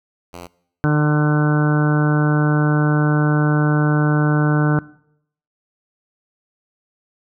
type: tone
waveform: 5% pulse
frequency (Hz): 87.31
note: F2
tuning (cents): 0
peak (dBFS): -22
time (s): 0.33-0.47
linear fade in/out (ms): 5
type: harmonic tone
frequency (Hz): 150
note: D3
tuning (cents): +37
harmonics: 1 / 2 / 3 / 4 / 5 / 6 / 7 / 8 / 9 / 10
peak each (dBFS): -15 / -19 / -26 / -29 / -30 / -33 / -32 / -34 / -30 / -25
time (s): 0.84-4.79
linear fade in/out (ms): 0
effects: noise-tail reverb RT60 0.7 s tail -21 dB re dry